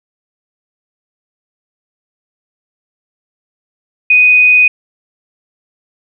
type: tone with frequency modulation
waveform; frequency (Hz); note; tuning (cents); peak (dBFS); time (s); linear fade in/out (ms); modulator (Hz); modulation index
sine; 2491; D#7; +1; -4; 4.1-4.68; 5; 23.9; 0.42
effects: none